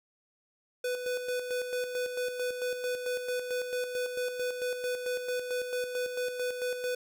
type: tone with tremolo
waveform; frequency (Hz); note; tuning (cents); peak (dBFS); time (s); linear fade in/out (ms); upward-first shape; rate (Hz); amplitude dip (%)
square; 497.4; B4; +12; -30; 0.84-6.95; 5; square; 4.5; 50
effects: none